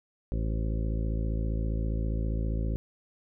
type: harmonic tone with a mistuned harmonic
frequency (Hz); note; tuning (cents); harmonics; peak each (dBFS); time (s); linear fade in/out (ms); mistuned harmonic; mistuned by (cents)
55; A1; 0; 1 / 2 / 3 / 4 / 5 / 6 / 7 / 9 / 10; -28 / -34 / -38 / -40 / -42 / -44 / -45 / -47 / -48; 0.32-2.76; 0; 10; -18
effects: none